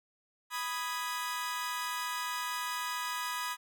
sawtooth chord, G# minor, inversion first, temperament equal, 987.8 / 1244.5 / 1661.2 Hz, B5 / D#6 / G#6, 0 / 0 / 0 cents, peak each -33 / -35 / -37 dBFS, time 0.5-3.57 s, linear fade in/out 50 ms, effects none

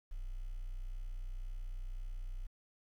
sine tone, 30.95 Hz, B0, 5 cents sharp, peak -36 dBFS, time 0.11-2.47 s, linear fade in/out 10 ms, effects tanh soft clip ceiling -38 dBFS + 11-bit

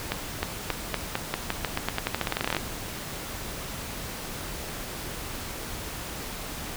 accelerating click train, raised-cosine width 0.3 ms, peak -9 dBFS, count 24, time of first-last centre 0.12-2.567 s, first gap 310 ms, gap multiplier 0.88, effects pink hiss -36 dBFS RMS until 6.76 s

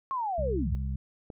sine linear sweep, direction down, 1100 to 51.91 Hz, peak -28 dBFS, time 0.11-0.75 s, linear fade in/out 0 ms
harmonic tone, 66.2 Hz, C2, 21 cents sharp, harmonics 1 / 2 / 3, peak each -30 / -36 / -40 dBFS, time 0.38-0.96 s, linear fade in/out 5 ms
click, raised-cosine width 2 ms, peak -28 dBFS, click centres 1.302 s
effects none

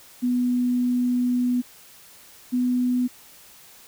sine tone pair in turn, 246.9 / 248.6 Hz, B3 / B3, 0 / +12 cents, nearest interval unison, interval 12 cents, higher second, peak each -19 dBFS, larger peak neither, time 0.22-1.62 / 2.52-3.08 s, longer first, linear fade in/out 20 ms, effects white hiss -49 dBFS RMS until 3.87 s

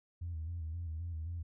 sine tone with vibrato, 82.5 Hz, E2, 2 cents sharp, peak -36 dBFS, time 0.21-1.43 s, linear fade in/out 10 ms, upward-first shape square, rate 3.8 Hz, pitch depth 67 cents each way, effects tanh soft clip ceiling -33 dBFS

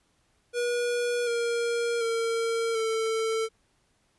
square tone with pitch steps, 482.4 / 470 / 458 / 446.2 Hz, B4 / A#4 / A#4 / A4, -41 / +14 / -31 / +24 cents, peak -26 dBFS, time 0.53-3.49 s, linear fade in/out 50 ms, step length 740 ms, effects pink hiss -69 dBFS RMS until 4.18 s + resampled to 24000 Hz

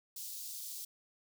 white high-pass noise, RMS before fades -44 dBFS, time 0.16-0.85 s, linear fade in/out 5 ms, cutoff 4000 Hz, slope 24 dB/octave, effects none

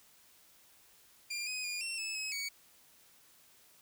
20% pulse tone with pitch steps, 2395 / 2509 / 2429 / 2713 / 2610 / 2560 / 2245 Hz, D7 / D#7 / D#7 / E7 / E7 / D#7 / C#7, +33 / +14 / -42 / +49 / -18 / +49 / +21 cents, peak -31 dBFS, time 1.3-2.49 s, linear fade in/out 10 ms, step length 170 ms, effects white hiss -63 dBFS RMS until 3.81 s

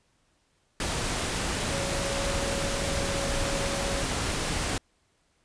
sine tone in noise, 554.4 Hz, C#5, in tune, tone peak -33 dBFS, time 1.71-4.03 s, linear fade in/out 2 ms, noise pink, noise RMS -29 dBFS, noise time 0.8-4.78 s, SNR -7 dB, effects pink hiss -69 dBFS RMS until 5.44 s + resampled to 22050 Hz

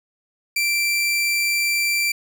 sawtooth tone, 2349 Hz, D7, in tune, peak -15 dBFS, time 0.56-2.12 s, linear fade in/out 5 ms, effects none

